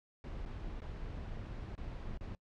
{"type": "noise with dropouts", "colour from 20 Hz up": "brown", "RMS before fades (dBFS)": -43, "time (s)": [0.24, 2.35], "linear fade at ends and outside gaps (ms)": 1, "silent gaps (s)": [[0.453, 0.459], [0.805, 0.818], [1.753, 1.778], [2.175, 2.209]], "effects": ["noise-tail reverb RT60 0.1 s tail -24 dB re dry", "low-pass 4000 Hz 12 dB/octave"]}